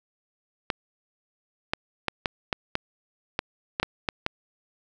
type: clicks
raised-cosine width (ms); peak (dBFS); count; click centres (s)
0.3; -8; 11; 0.702 / 1.735 / 2.083 / 2.258 / 2.528 / 2.754 / 3.391 / 3.799 / 3.83 / 4.088 / 4.264
effects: none